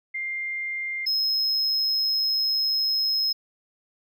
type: tone pair in turn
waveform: sine / triangle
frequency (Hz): 2100 / 5147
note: C7 / E8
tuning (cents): +6 / -42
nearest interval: octave + major third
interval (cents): 1552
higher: second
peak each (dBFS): -27 / -20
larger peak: second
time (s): 0.14-1.06 / 1.06-3.33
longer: second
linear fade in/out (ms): 10
effects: none